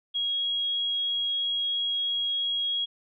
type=tone; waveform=sine; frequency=3299 Hz; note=G#7; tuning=12 cents flat; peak=-25 dBFS; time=0.14-2.86 s; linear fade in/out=20 ms; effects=none